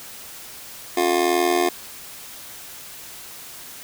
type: tone with amplitude modulation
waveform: 25% pulse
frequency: 355.7 Hz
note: F4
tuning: 32 cents sharp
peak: -10 dBFS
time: 0.97-1.69 s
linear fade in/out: 5 ms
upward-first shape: sine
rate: 81.3 Hz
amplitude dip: 80%
effects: white hiss -39 dBFS RMS until 3.83 s